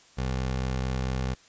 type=tone; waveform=20% pulse; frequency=64.5 Hz; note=C2; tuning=24 cents flat; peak=-22 dBFS; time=0.17-1.35 s; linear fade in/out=20 ms; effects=white hiss -56 dBFS RMS until 1.48 s + resampled to 16000 Hz